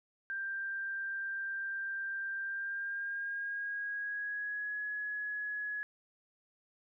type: tone with pitch glide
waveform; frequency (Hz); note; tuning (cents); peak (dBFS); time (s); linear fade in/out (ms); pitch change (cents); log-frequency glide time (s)
sine; 1582 to 1685.8; G6 to G#6; +15 to +25; -35; 0.3-5.83; 0; +110; 2.41-4.82
effects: none